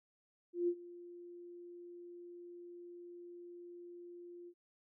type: tone with ADSR envelope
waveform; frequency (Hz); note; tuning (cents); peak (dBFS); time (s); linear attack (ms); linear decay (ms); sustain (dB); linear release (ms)
sine; 349.2; F4; 0; -29; 0.53-4.54; 150; 65; -20; 61
effects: none